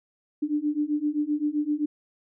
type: beating tone pair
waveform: sine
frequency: 293.3 / 301 Hz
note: D4 / D4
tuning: -2 / +43 cents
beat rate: 7.7 Hz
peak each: -27 / -26 dBFS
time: 0.42-1.86 s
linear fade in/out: 10 ms
effects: none